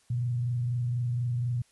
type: tone with frequency modulation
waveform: sine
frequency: 121.4 Hz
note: B2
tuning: 29 cents flat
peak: -26 dBFS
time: 0.1-1.62 s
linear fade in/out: 5 ms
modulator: 24.1 Hz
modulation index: 0.26
effects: white hiss -65 dBFS RMS until 1.71 s + resampled to 24000 Hz

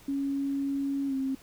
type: tone with pitch glide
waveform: sine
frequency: 277.2 to 267.1 Hz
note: C#4 to C4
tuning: 0 to +36 cents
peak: -27 dBFS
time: 0.08-1.35 s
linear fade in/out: 5 ms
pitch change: -64 cents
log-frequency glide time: 1.07-1.14 s
effects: pink hiss -55 dBFS RMS until 1.42 s

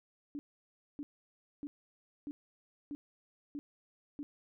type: tone bursts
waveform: sine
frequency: 289.4 Hz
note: D4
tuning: 25 cents flat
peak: -38 dBFS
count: 7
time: 0.35-4.23 s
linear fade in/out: 0 ms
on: 40 ms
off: 600 ms
effects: none

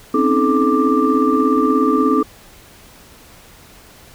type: tone cluster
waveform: sine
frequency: 257.1 / 273.7 / 313.3 / 430.7 / 1181 Hz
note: C4 / C#4 / D#4 / A4 / D6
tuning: -30 / -22 / +12 / -37 / +9 cents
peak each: -18 dBFS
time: 0.14-2.23 s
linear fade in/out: 5 ms
effects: tanh soft clip ceiling -2 dBFS + pink hiss -44 dBFS RMS until 4.14 s

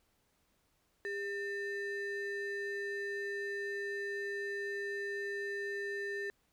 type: ring-modulated tone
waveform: triangle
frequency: 1100 Hz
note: C#6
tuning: 14 cents flat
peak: -31 dBFS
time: 1.05-6.3 s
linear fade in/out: 0 ms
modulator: 698 Hz
effects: pink hiss -75 dBFS RMS until 6.52 s

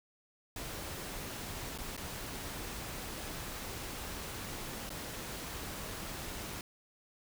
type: noise with dropouts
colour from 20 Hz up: pink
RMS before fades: -42 dBFS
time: 0.56-6.61 s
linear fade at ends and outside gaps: 2 ms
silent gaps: 1.778-1.785 / 1.967-1.976 / 4.893-4.903 s
effects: none

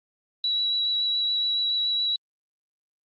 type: tone with vibrato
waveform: sine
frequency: 3911 Hz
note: B7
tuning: 18 cents flat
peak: -22 dBFS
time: 0.44-2.16 s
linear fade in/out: 2 ms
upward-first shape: triangle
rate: 7.1 Hz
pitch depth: 14 cents each way
effects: Opus 24 kbps

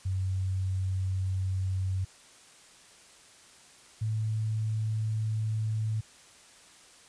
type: tone pair in turn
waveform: sine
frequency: 94.4 / 109.24 Hz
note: F#2 / A2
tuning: +35 / -12 cents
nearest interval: minor third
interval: 253 cents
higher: second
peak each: -27 dBFS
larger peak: neither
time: 0.05-2.05 / 4.01-6.01 s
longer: neither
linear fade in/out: 10 ms
effects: white hiss -55 dBFS RMS until 7.08 s + resampled to 22050 Hz

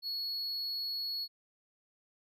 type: tone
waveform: triangle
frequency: 4361 Hz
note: C#8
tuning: 29 cents flat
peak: -33 dBFS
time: 0.02-1.28 s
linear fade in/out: 50 ms
effects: none

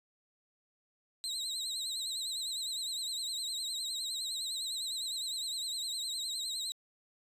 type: tone with vibrato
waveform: 30% pulse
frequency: 3964 Hz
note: B7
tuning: 6 cents sharp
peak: -32 dBFS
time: 1.24-6.72 s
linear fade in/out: 0 ms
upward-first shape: triangle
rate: 9.8 Hz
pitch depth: 120 cents each way
effects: resampled to 32000 Hz

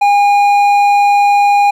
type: tone with hard clipping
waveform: triangle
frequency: 813 Hz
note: G#5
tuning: 37 cents flat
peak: -8 dBFS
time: 0.01-1.71 s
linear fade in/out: 10 ms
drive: 10 dB
effects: none

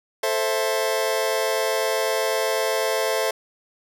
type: chord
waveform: sawtooth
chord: A minor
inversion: none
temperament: just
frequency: 440 / 528 / 660 Hz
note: A4 / C5 / E5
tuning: 0 / +16 / +2 cents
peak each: -21 dBFS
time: 0.23-3.31 s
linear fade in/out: 5 ms
effects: none

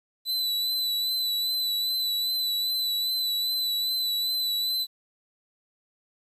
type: tone with vibrato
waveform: 45% pulse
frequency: 3989 Hz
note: B7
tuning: 17 cents sharp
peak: -24 dBFS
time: 0.25-4.87 s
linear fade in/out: 50 ms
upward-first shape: sine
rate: 2.5 Hz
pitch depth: 29 cents each way
effects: resampled to 32000 Hz + 10-bit

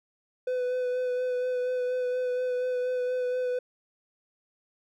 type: tone with vibrato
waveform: triangle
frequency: 501 Hz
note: B4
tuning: 25 cents sharp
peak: -24 dBFS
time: 0.47-3.59 s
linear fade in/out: 5 ms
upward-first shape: sine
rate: 4.2 Hz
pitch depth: 18 cents each way
effects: none

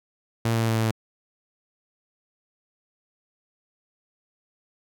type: tone with pitch steps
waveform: sawtooth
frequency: 114.8 / 114.07 / 113.35 / 112.63 / 111.92 / 111.21 Hz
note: A#2 / A#2 / A#2 / A2 / A2 / A2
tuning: -26 / -37 / -48 / +41 / +30 / +19 cents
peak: -17 dBFS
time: 0.45-0.912 s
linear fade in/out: 5 ms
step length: 77 ms
effects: none

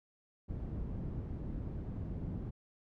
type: low-pass noise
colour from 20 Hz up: white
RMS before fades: -40 dBFS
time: 0.48-2.51 s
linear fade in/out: 20 ms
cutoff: 150 Hz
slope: 12 dB/octave
effects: none

